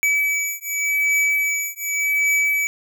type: beating tone pair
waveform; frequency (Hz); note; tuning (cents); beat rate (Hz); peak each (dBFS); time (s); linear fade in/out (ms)
square; 2291 / 2291.87; D7 / D7; -44 / -43; 0.87; -22; 0.03-2.67; 0
effects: none